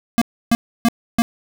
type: tone bursts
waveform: square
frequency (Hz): 233.1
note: A#3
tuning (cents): 0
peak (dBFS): -12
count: 4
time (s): 0.18-1.22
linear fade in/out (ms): 0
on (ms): 35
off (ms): 300
effects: none